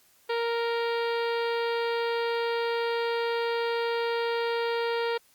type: harmonic tone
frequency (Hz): 466.2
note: A#4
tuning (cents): 0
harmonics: 1 / 2 / 3 / 4 / 5 / 6 / 7 / 8 / 9 / 10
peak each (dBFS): -27 / -33 / -37 / -39 / -41 / -43 / -44 / -45 / -46 / -47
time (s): 0.29-5.18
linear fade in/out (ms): 10
effects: white hiss -62 dBFS RMS until 5.34 s + Opus 48 kbps